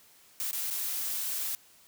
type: noise with dropouts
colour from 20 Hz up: blue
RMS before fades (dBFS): -33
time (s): 0.4-1.55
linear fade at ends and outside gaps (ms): 0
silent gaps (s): 0.511-0.53 / 0.702-0.708
effects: white hiss -59 dBFS RMS until 1.87 s